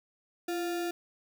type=tone with sample-and-hold; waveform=sine; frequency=342.8 Hz; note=F4; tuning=32 cents flat; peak=-30 dBFS; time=0.48-0.91 s; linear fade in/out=5 ms; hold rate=1050 Hz; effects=none